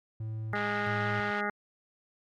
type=tone with tremolo; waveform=triangle; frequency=110 Hz; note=A2; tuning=in tune; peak=-31 dBFS; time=0.2-1.31 s; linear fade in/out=5 ms; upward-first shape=square; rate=1.5 Hz; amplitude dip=65%
type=harmonic tone; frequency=206.2 Hz; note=G#3; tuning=12 cents flat; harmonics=1 / 2 / 3 / 4 / 6 / 7 / 8 / 9 / 10; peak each=-37 / -37 / -40 / -36 / -37 / -35 / -41 / -38 / -41 dBFS; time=0.53-1.5 s; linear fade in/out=2 ms
type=band-pass noise; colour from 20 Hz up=white; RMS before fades=-44 dBFS; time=0.55-1.41 s; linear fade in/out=5 ms; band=790 to 3400 Hz; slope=24 dB/octave
effects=MP3 96 kbps